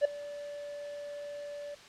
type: tone with ADSR envelope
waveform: triangle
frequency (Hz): 580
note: D5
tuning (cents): -22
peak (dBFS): -17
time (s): 0.01-1.75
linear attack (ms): 39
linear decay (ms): 6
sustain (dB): -20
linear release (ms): 9
effects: white hiss -52 dBFS RMS until 1.88 s + low-pass 5000 Hz 12 dB/octave